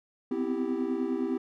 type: chord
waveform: triangle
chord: C major seventh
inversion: third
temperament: equal with one note detuned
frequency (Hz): 251.8 / 261.6 / 329.6 / 392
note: B3 / C4 / E4 / G4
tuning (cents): +34 / 0 / 0 / 0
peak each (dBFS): -31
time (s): 0.31-1.38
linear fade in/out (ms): 5
effects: none